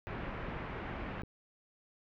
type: low-pass noise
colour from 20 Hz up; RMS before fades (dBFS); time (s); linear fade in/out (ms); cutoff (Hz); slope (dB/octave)
pink; -41; 0.07-1.22; 0; 2400; 24
type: clicks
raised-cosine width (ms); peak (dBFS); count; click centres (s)
3; -36; 5; 0.486 / 0.565 / 0.849 / 1.098 / 1.235
effects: none